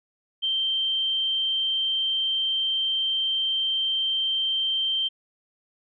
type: tone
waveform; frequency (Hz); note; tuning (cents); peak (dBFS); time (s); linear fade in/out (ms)
sine; 3136; G7; 0; -22; 0.42-5.09; 20
effects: none